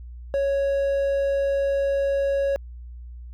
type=tone; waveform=triangle; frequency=554 Hz; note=C#5; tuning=1 cent flat; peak=-18 dBFS; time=0.34-2.56 s; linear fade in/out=0 ms; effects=added 60 Hz sine -36 dBFS peak until 3.33 s